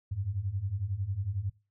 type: beating tone pair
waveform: sine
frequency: 91.3 / 102.3 Hz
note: F#2 / G#2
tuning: -23 / -26 cents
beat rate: 11 Hz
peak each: -35 / -32 dBFS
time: 0.11-1.5 s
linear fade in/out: 10 ms
effects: noise-tail reverb RT60 0.3 s tail -21 dB re dry